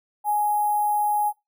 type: tone with sample-and-hold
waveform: sine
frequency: 834 Hz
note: G#5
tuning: 7 cents sharp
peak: -19 dBFS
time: 0.24-1.33 s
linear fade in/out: 50 ms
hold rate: 11025 Hz
effects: noise-tail reverb RT60 0.2 s tail -22 dB re dry